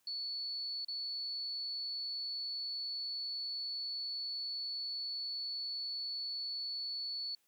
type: tone with dropouts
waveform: sine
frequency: 4435 Hz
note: C#8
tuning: in tune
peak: -37 dBFS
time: 0.07-7.35 s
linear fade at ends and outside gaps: 2 ms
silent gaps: 0.848-0.883 s
effects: white hiss -75 dBFS RMS until 7.47 s + high-pass 100 Hz 12 dB/octave